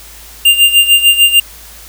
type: tone with tremolo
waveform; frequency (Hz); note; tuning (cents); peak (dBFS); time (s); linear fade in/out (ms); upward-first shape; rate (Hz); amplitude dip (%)
square; 2797; F7; +2; -3; 0.45-1.4; 5; sine; 6.7; 75
effects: added 55 Hz sine -38 dBFS peak until 1.88 s + white hiss -35 dBFS RMS until 1.88 s